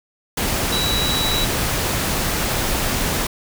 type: tone in noise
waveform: sine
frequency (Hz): 3914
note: B7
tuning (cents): -16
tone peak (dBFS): -21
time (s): 0.72-1.45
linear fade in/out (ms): 5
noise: pink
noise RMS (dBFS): -21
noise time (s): 0.37-3.27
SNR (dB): -3
effects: none